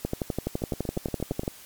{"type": "two click trains", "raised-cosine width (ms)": 2, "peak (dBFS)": [-20, -13], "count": [8, 18], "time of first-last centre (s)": [[0.62, 1.434], [0.05, 1.479]], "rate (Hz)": [8.6, 11.9], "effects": ["white hiss -48 dBFS RMS until 1.65 s", "MP3 96 kbps"]}